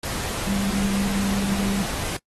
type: tone in noise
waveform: sine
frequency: 197.7 Hz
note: G3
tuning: 15 cents sharp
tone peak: -22 dBFS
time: 0.47-1.83 s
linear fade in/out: 5 ms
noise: pink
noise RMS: -29 dBFS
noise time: 0.03-2.17 s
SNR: +4 dB
effects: noise-tail reverb RT60 0.1 s tail -24 dB re dry + AAC 32 kbps